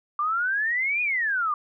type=exponential two-way sweep; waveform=sine; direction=up then down; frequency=1168 to 2489 to 1168 Hz; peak=-22 dBFS; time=0.19-1.54 s; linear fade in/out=2 ms; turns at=1.02 s; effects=none